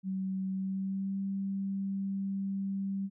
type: tone with pitch glide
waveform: sine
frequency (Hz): 190.2 to 195.43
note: F#3 to G3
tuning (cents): +48 to -5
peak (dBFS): -31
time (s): 0.03-3.1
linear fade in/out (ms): 50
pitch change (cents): +47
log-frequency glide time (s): 0.51-1.19
effects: none